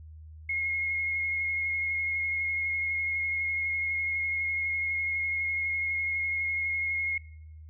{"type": "tone with vibrato", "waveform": "sine", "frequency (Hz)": 2157, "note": "C#7", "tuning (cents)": -48, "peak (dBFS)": -27, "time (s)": [0.49, 7.18], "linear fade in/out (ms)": 5, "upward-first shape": "square", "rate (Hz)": 12, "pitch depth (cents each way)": 10, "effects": ["noise-tail reverb RT60 0.8 s tail -22 dB re dry", "added 78 Hz sine -44 dBFS peak until 7.69 s"]}